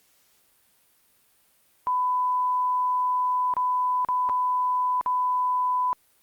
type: tone with dropouts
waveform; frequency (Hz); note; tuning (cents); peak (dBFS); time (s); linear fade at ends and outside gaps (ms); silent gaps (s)
sine; 1000; B5; +21; -21; 1.87-5.93; 0; 3.538-3.567 / 4.048-4.087 / 4.29-4.296 / 5.011-5.061
effects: white hiss -63 dBFS RMS until 6.22 s + Opus 48 kbps